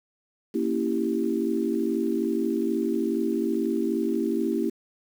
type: chord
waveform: sine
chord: A# diminished seventh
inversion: none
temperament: equal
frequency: 233.1 / 277.2 / 329.6 / 392 Hz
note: A#3 / C#4 / E4 / G4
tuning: 0 / 0 / 0 / 0 cents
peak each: -28 / -30 / -27 / -29 dBFS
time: 0.54-4.7 s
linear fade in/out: 10 ms
effects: 8-bit